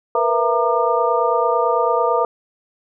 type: tone cluster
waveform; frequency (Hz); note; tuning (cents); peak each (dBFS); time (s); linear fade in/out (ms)
sine; 466.6 / 495.6 / 669 / 928 / 1201; A#4 / B4 / E5 / A#5 / D6; +2 / +6 / +25 / -8 / +38; -21; 0.15-2.25; 2
effects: none